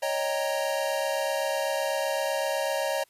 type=chord; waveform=square; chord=Eb dominant seventh; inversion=third; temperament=equal; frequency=554.4 / 622.3 / 784 / 932.3 Hz; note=Db5 / Eb5 / G5 / Bb5; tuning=0 / 0 / 0 / 0 cents; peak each=-30 / -31 / -36 / -35 dBFS; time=0.02-3.04 s; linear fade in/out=10 ms; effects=white hiss -64 dBFS RMS until 3.09 s + resampled to 32000 Hz